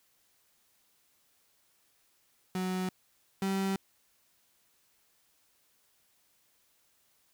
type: tone pair in turn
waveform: 35% pulse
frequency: 185 / 193.41 Hz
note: F#3 / G3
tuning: 0 / -23 cents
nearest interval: minor second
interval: 77 cents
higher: second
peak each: -29 / -27 dBFS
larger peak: second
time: 2.55-2.89 / 3.42-3.76 s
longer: neither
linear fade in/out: 2 ms
effects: white hiss -70 dBFS RMS until 7.33 s